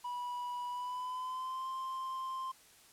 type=tone with pitch glide; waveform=triangle; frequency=978 to 1048.2 Hz; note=B5 to C6; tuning=-17 to +3 cents; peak=-35 dBFS; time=0.04-2.52 s; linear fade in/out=10 ms; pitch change=+120 cents; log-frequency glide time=0.68-1.67 s; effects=white hiss -61 dBFS RMS until 2.92 s + low-pass 12000 Hz 12 dB/octave